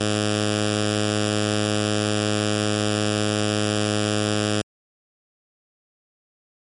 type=tone with notch filter; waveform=5% pulse; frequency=105.4 Hz; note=G#2; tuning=26 cents sharp; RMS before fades=-22 dBFS; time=0-4.62 s; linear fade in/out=10 ms; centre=940 Hz; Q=0.82; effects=MP3 48 kbps